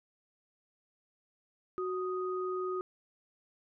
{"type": "tone pair together", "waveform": "sine", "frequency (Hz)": [370, 1244.5], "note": ["F#4", "D#6"], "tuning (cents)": [0, 0], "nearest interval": "octave + major sixth", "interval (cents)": 2100, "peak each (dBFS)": [-33, -38], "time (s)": [1.78, 2.81], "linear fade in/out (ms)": 0, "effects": []}